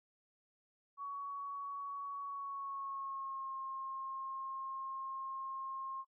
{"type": "tone with pitch glide", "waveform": "sine", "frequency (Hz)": [1122, 1069.5], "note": ["C#6", "C6"], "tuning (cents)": [21, 38], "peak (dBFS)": -40, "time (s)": [0.97, 6.05], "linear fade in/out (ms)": 50, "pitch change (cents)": -83, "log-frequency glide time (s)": [2.24, 3.56], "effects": ["noise-tail reverb RT60 0.1 s tail -22 dB re dry"]}